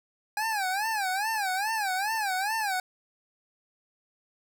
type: tone with vibrato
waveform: 25% pulse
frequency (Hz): 815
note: G#5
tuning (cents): -33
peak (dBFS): -23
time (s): 0.37-2.8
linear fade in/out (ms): 2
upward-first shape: sine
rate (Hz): 2.4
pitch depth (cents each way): 170
effects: none